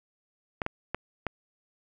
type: clicks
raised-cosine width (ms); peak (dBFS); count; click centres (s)
0.5; -14; 4; 0.618 / 0.664 / 0.946 / 1.267
effects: none